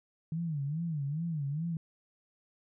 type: tone with vibrato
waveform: sine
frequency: 153.7 Hz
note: D#3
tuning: 21 cents flat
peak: -31 dBFS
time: 0.32-1.77 s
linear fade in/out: 2 ms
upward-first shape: sine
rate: 2.4 Hz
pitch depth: 180 cents each way
effects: none